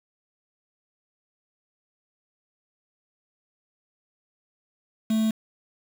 triangle tone with quantisation, 220 Hz, A3, in tune, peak -18 dBFS, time 5.1-5.31 s, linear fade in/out 5 ms, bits 6, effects none

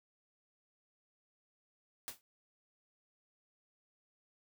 white noise with exponential decay, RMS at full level -39 dBFS, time 2.08-2.21 s, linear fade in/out 0 ms, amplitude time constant 27 ms, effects none

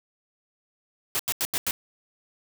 white noise bursts, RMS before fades -26 dBFS, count 5, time 1.15-1.709 s, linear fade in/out 0 ms, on 43 ms, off 86 ms, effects none

